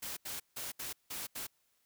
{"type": "noise bursts at uneven times", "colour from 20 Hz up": "white", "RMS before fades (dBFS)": -41, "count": 6, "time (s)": [[0.02, 0.17], [0.25, 0.4], [0.56, 0.72], [0.79, 0.93], [1.1, 1.27], [1.35, 1.47]], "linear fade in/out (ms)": 10, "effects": ["white hiss -75 dBFS RMS until 1.85 s"]}